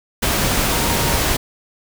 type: tone in noise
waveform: sine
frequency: 932.3 Hz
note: A#5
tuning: in tune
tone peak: -27 dBFS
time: 0.72-1.18 s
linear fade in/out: 10 ms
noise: pink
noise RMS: -18 dBFS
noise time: 0.22-1.37 s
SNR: -12 dB
effects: none